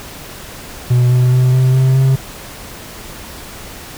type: tone with pitch steps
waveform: triangle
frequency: 123.47 / 125.34 / 127.23 / 129.16 / 131.11 / 133.1 Hz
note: B2 / B2 / C3 / C3 / C3 / C3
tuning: 0 / +26 / -48 / -22 / +4 / +30 cents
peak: -6 dBFS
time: 0.9-2.16 s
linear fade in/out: 10 ms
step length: 210 ms
effects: pink hiss -32 dBFS RMS until 3.97 s